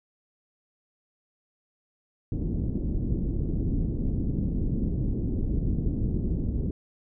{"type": "low-pass noise", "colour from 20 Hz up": "pink", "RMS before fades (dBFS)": -27, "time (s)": [2.32, 6.71], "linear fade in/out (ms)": 2, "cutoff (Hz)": 320, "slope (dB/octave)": 24, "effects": []}